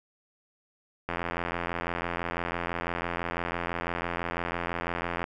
click train, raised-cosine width 0.5 ms, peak -15 dBFS, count 358, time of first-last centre 1.09-5.241 s, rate 86 Hz, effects none

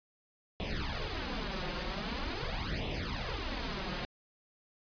pink noise with flanger, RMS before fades -36 dBFS, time 0.6-4.05 s, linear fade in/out 0 ms, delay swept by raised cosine 0.32 to 5.62 ms, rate 0.44 Hz, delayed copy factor +0.9, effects resampled to 11025 Hz

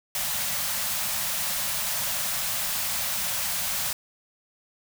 white band-stop noise, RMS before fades -28 dBFS, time 0.15-3.93 s, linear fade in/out 2 ms, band 230 to 530 Hz, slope 96 dB/octave, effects none

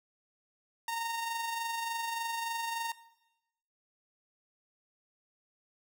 sawtooth tone with amplitude modulation, 922 Hz, A#5, 19 cents flat, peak -28 dBFS, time 0.88-2.92 s, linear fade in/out 2 ms, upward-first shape sine, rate 23.4 Hz, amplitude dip 40%, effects noise-tail reverb RT60 0.9 s tail -17 dB re dry

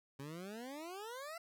20% pulse exponential sweep, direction up, 133.9 to 689 Hz, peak -40 dBFS, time 0.19-1.38 s, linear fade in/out 5 ms, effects none

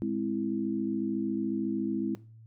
sine chord, Ab augmented, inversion none, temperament equal, 207.7 / 261.6 / 329.6 Hz, Ab3 / C4 / E4, 0 / 0 / 0 cents, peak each -32 / -33 / -32 dBFS, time 0.02-2.15 s, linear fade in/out 0 ms, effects noise-tail reverb RT60 0.4 s tail -20 dB re dry + added 112 Hz sine -49 dBFS peak until 2.46 s

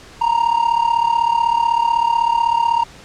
triangle tone with amplitude modulation, 932.3 Hz, A#5, in tune, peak -8 dBFS, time 0.21-2.84 s, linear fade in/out 10 ms, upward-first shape sine, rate 36 Hz, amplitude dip 80%, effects pink hiss -41 dBFS RMS until 3.04 s + low-pass 7000 Hz 12 dB/octave

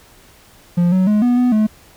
triangle tone with pitch steps, 174.6 / 186.3 / 210.5 / 244.4 / 248 / 215 Hz, F3 / F#3 / G#3 / B3 / B3 / A3, 0 / +12 / +24 / -18 / +7 / -40 cents, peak -9 dBFS, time 0.77-1.67 s, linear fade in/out 10 ms, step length 150 ms, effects pink hiss -47 dBFS RMS until 1.96 s

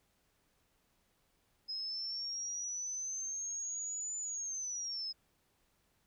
sine linear two-way sweep, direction up then down, 5080 to 7040 to 5080 Hz, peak -37 dBFS, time 1.68-5.13 s, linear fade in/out 20 ms, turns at 4.17 s, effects pink hiss -75 dBFS RMS until 6.06 s

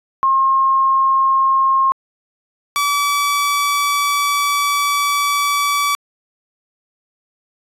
sine / sawtooth tone pair in turn, 1071 / 1148.5 Hz, C6 / D6, +40 / -39 cents, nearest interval minor second, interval 121 cents, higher second, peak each -11 dBFS, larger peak neither, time 0.23-1.92 / 2.76-5.95 s, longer second, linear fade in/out 0 ms, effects resampled to 32000 Hz

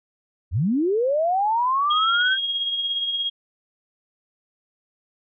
sine linear sweep, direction up, 68 to 1586 Hz, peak -18 dBFS, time 0.51-2.38 s, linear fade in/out 50 ms
sine tone with tremolo, 3271 Hz, G#7, 27 cents flat, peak -20 dBFS, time 1.9-3.3 s, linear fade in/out 10 ms, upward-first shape triangle, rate 17 Hz, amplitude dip 50%
effects none

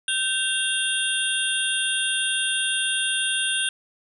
sine tone cluster, 1544 / 2765 / 3252 / 3603 / 9280 Hz, G6 / F7 / G#7 / A7 / D9, -27 / -18 / -37 / +40 / -22 cents, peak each -28 dBFS, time 0.08-3.69 s, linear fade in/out 2 ms, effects none

